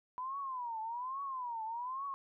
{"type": "tone with vibrato", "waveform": "sine", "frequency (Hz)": 991, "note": "B5", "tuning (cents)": 6, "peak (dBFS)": -37, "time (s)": [0.18, 2.14], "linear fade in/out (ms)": 0, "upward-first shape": "triangle", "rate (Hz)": 1.2, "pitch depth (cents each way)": 230, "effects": []}